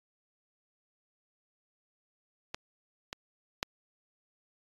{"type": "clicks", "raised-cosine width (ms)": 0.2, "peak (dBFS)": [-18, -20, -12], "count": 3, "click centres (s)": [2.545, 3.129, 3.629], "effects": ["AAC 32 kbps"]}